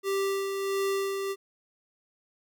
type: tone with tremolo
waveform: square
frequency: 392 Hz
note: G4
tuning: in tune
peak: -26 dBFS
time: 0.03-1.36 s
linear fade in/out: 50 ms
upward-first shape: sine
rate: 1.5 Hz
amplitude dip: 40%
effects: none

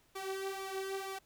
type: tone with flanger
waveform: sawtooth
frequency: 386.3 Hz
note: G4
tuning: 25 cents flat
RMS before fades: -40 dBFS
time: 0.15-1.19 s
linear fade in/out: 10 ms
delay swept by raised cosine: 0.85 to 3.25 ms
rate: 2.1 Hz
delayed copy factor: +0.7
effects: pink hiss -69 dBFS RMS until 1.25 s

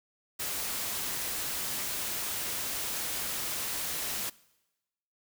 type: noise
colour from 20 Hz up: white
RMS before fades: -34 dBFS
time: 0.39-4.3 s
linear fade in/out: 10 ms
effects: noise-tail reverb RT60 1.0 s tail -22 dB re dry

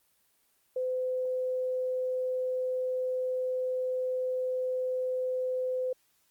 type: tone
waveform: sine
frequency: 510 Hz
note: C5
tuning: 44 cents flat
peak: -28 dBFS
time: 0.76-5.93 s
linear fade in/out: 5 ms
effects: white hiss -70 dBFS RMS until 6.3 s + Opus 24 kbps

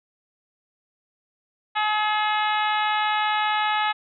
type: harmonic tone with a mistuned harmonic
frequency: 425.1 Hz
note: G#4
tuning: 40 cents sharp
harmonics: 2 / 3 / 4 / 5 / 6 / 7 / 8 / 9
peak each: -23 / -27 / -29 / -31 / -33 / -34 / -35 / -36 dBFS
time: 1.75-3.93 s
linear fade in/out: 20 ms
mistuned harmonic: 7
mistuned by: -18 cents
effects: none

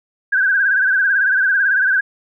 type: tone with vibrato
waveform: sine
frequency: 1568 Hz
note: G6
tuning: in tune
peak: -12 dBFS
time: 0.32-2.01 s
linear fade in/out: 10 ms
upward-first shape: sine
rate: 18 Hz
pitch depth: 84 cents each way
effects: none

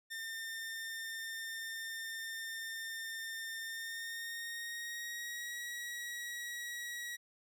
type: tone with pitch glide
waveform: sawtooth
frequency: 1807 to 1914.4 Hz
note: A6 to A#6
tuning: +46 to +46 cents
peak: -37 dBFS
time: 0.1-7.17 s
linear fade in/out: 20 ms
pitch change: +100 cents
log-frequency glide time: 3.63-5.59 s
effects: none

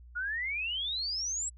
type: exponential sweep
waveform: sine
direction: up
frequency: 1403 to 7950 Hz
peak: -31 dBFS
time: 0.15-1.5 s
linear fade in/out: 20 ms
effects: added 60 Hz sine -49 dBFS peak until 1.57 s

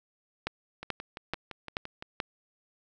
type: two click trains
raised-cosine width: 0.3 ms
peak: -14 / -23 dBFS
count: 5 / 8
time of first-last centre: 0.47-2.202 / 0.83-2.025 s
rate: 2.31 / 5.86 Hz
effects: none

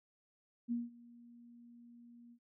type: tone with ADSR envelope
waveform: sine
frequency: 237.4 Hz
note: A#3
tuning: 32 cents sharp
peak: -32 dBFS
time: 0.68-2.39 s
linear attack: 37 ms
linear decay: 180 ms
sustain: -23 dB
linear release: 70 ms
effects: none

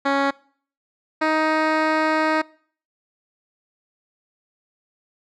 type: tone pair in turn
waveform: 10% pulse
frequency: 277.2 / 313.1 Hz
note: C#4 / D#4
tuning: 0 / +11 cents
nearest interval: major second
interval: 211 cents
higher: second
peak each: -9 dBFS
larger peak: neither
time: 0.05-0.31 / 1.21-2.42 s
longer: second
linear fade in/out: 10 ms
effects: noise-tail reverb RT60 0.5 s tail -23 dB re dry + low-pass 3000 Hz 12 dB/octave

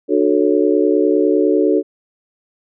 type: chord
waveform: sine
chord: D major seventh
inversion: none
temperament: equal with one note detuned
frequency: 300.2 / 370 / 440 / 554.4 Hz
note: D4 / F#4 / A4 / C#5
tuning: +38 / 0 / 0 / 0 cents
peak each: -16 / -16 / -16 / -21 dBFS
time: 0.08-1.83 s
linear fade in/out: 50 ms
effects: none

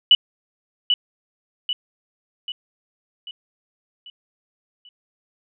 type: tone with echo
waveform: sine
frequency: 2960 Hz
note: F#7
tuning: in tune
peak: -8 dBFS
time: 0.11-0.15 s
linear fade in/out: 2 ms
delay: 790 ms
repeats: 6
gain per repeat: -6 dB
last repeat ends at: 4.89 s
effects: none

